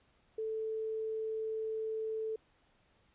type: tone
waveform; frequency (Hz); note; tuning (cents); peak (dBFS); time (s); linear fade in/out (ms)
sine; 440; A4; 0; -34; 0.38-2.36; 5
effects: pink hiss -70 dBFS RMS until 3.14 s + resampled to 8000 Hz